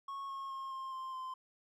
triangle tone with pitch steps, 1099 / 1086.4 / 1073.9 / 1061.6 / 1049.4 / 1037.3 Hz, C#6 / C#6 / C6 / C6 / C6 / C6, -15 / -35 / +45 / +25 / +5 / -15 cents, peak -38 dBFS, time 0.08-1.34 s, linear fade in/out 5 ms, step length 210 ms, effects none

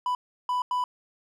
triangle tone bursts at uneven times, 993 Hz, B5, 9 cents sharp, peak -22 dBFS, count 3, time 0.06-0.15 / 0.49-0.62 / 0.71-0.84 s, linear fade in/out 2 ms, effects none

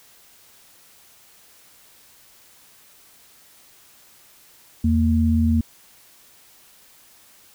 sine tone pair together, 82.6 / 230 Hz, E2 / A#3, +4 / -23 cents, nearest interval octave + tritone, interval 1773 cents, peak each -18 dBFS, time 4.84-5.61 s, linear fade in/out 5 ms, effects white hiss -52 dBFS RMS until 7.54 s

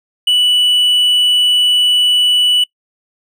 triangle tone, 2960 Hz, F#7, in tune, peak -7 dBFS, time 0.27-2.64 s, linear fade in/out 5 ms, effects noise-tail reverb RT60 0.1 s tail -24 dB re dry

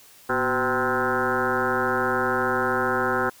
sine tone with frequency modulation, 908 Hz, A#5, 46 cents flat, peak -20 dBFS, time 0.29-3.3 s, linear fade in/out 10 ms, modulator 133 Hz, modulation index 5, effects white hiss -51 dBFS RMS until 3.4 s

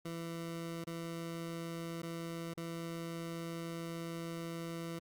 20% pulse tone with dropouts, 166.9 Hz, E3, 22 cents sharp, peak -35 dBFS, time 0.05-4.99 s, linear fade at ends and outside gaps 5 ms, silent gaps 0.842-0.87 / 2.02-2.03 / 2.538-2.574 s, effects Opus 48 kbps

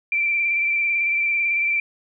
sine tone with vibrato, 2349 Hz, D7, in tune, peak -18 dBFS, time 0.12-1.8 s, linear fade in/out 2 ms, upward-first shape square, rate 18 Hz, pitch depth 20 cents each way, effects none

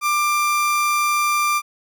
30% pulse tone, 1187 Hz, D6, 18 cents sharp, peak -14 dBFS, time 0.01-1.62 s, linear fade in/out 50 ms, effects none

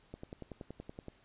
click train, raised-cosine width 2 ms, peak -30 dBFS, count 11, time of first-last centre 0.14-1.083 s, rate 10.6 Hz, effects pink hiss -66 dBFS RMS until 1.24 s + resampled to 8000 Hz

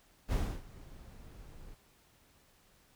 brown noise with ADSR envelope, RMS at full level -29 dBFS, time 0.28-1.75 s, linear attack 41 ms, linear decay 290 ms, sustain -22 dB, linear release 14 ms, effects pink hiss -66 dBFS RMS until 2.95 s

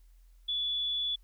sine tone, 3436 Hz, A7, 42 cents flat, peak -29 dBFS, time 0.48-1.16 s, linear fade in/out 10 ms, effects added 42 Hz sine -55 dBFS peak until 1.23 s + white hiss -74 dBFS RMS until 1.23 s

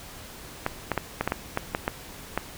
clicks, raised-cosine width 0.5 ms, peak -9 dBFS, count 10, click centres 0.664 / 0.917 / 0.977 / 1.21 / 1.276 / 1.321 / 1.574 / 1.749 / 1.879 / 2.376 s, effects pink hiss -43 dBFS RMS until 2.57 s

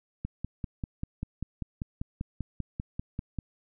click train, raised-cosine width 5 ms, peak -20 dBFS, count 17, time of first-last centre 0.25-3.387 s, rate 5.1 Hz, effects none

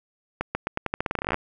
accelerating click train, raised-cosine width 0.5 ms, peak -10 dBFS, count 19, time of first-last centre 0.41-1.344 s, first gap 140 ms, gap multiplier 0.86, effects none

